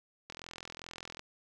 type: click train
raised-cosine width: 0.2 ms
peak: -26 dBFS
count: 39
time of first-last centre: 0.3-1.194 s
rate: 42.5 Hz
effects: none